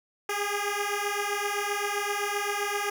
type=beating tone pair; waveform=10% pulse; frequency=404.8 / 412.5 Hz; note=G#4 / G#4; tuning=-44 / -12 cents; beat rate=7.7 Hz; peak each=-22 dBFS; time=0.29-2.9 s; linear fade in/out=5 ms; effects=none